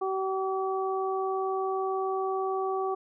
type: harmonic tone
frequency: 381.9 Hz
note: G4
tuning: 45 cents flat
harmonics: 1 / 2 / 3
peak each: -29 / -32 / -34 dBFS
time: 0.01-2.95 s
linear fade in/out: 10 ms
effects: none